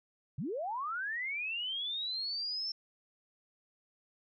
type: linear sweep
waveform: sine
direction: up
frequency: 110 to 5400 Hz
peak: -34 dBFS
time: 0.38-2.72 s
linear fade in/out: 5 ms
effects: none